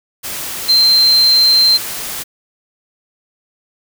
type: tone in noise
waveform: sine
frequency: 4133 Hz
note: C8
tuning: 22 cents flat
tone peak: -7 dBFS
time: 0.68-1.78 s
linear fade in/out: 20 ms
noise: white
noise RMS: -24 dBFS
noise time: 0.23-2.24 s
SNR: +14 dB
effects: none